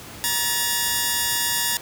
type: tone pair together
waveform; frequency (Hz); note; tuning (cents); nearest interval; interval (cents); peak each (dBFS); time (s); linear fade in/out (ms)
5% pulse; 944.4 / 1730; A#5 / A6; +22 / -30; minor seventh; 1048; -12; 0.24-1.77; 0
effects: pink hiss -39 dBFS RMS until 1.81 s + high-pass 60 Hz 12 dB/octave